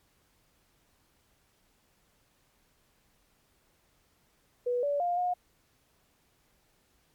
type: tone with pitch steps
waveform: sine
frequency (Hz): 489.5 / 574 / 703 / 718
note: B4 / D5 / F5 / F5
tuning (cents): -15 / -40 / +11 / +48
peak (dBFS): -26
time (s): 4.66-5.34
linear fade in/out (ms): 10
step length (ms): 170
effects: pink hiss -69 dBFS RMS until 7.14 s + MP3 96 kbps